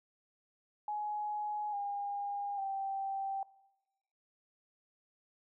sine tone with pitch steps, 839 / 809 / 781 Hz, G#5 / G#5 / G5, +17 / -46 / -7 cents, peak -34 dBFS, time 0.88-3.43 s, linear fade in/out 2 ms, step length 850 ms, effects noise-tail reverb RT60 0.9 s tail -19 dB re dry

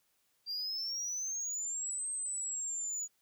sine exponential two-way sweep, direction up then down, 4699 to 8360 to 6820 Hz, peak -32 dBFS, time 0.46-3.08 s, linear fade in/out 50 ms, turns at 2.09 s, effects tanh soft clip ceiling -34 dBFS + white hiss -75 dBFS RMS until 3.21 s

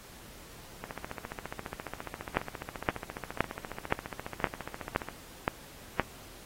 two click trains, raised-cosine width 0.5 ms, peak -9 / -22 dBFS, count 8 / 63, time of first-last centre 2.37-5.997 / 0.84-5.087 s, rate 1.93 / 14.6 Hz, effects pink hiss -51 dBFS RMS until 6.45 s + AAC 48 kbps

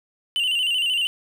triangle tone with vibrato, 2900 Hz, F#7, 35 cents flat, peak -18 dBFS, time 0.36-1.07 s, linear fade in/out 0 ms, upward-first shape square, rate 13 Hz, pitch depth 68 cents each way, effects none

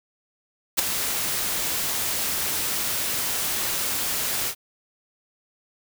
white noise with ADSR envelope, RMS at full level -17 dBFS, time 0.77-4.55 s, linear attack 22 ms, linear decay 8 ms, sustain -9 dB, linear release 70 ms, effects none

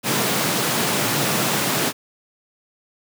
pink high-pass noise, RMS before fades -21 dBFS, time 0.03-1.93 s, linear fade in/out 50 ms, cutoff 120 Hz, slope 48 dB/octave, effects none

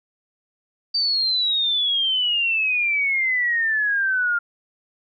sine exponential sweep, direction down, 4654 to 1396.9 Hz, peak -18 dBFS, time 0.94-4.39 s, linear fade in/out 10 ms, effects none

